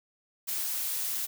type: noise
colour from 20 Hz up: blue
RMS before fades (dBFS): -32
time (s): 0.47-1.27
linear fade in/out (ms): 20
effects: none